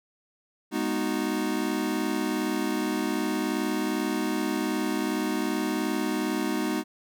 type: chord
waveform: square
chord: G# minor seventh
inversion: none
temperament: equal with one note detuned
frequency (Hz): 207.7 / 246.9 / 309.5 / 370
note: G#3 / B3 / D#4 / F#4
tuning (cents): 0 / 0 / -9 / 0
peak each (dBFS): -33 / -32 / -30 / -34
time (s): 0.71-6.84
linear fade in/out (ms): 50
effects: none